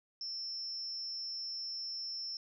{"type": "tone with amplitude modulation", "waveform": "sine", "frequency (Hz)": 5360, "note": "E8", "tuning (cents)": 28, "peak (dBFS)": -35, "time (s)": [0.21, 2.37], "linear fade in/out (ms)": 2, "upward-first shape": "sine", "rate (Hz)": 255, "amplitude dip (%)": 65, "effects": []}